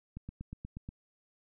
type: click train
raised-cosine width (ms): 5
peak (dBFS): -29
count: 7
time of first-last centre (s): 0.17-0.889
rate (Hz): 8.34
effects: none